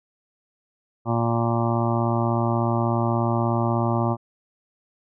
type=harmonic tone; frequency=116.54 Hz; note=A#2; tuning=in tune; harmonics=1 / 2 / 3 / 5 / 6 / 7 / 8 / 9 / 10; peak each=-23 / -26 / -28 / -30 / -31 / -31 / -32 / -33 / -33 dBFS; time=1.05-4.17 s; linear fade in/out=50 ms; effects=none